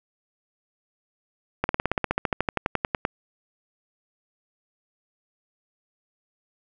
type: slowing click train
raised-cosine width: 0.5 ms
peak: -7 dBFS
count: 20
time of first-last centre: 1.64-3.051 s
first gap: 51 ms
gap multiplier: 1.04
effects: none